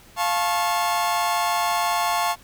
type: chord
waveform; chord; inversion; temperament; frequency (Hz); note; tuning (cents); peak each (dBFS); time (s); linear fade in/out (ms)
40% pulse; F augmented; none; just; 698.5 / 873.1 / 1091.3; F5 / A5 / C#6; 0 / -14 / -27; -24; 0.16-2.36; 50
effects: pink hiss -50 dBFS RMS until 2.43 s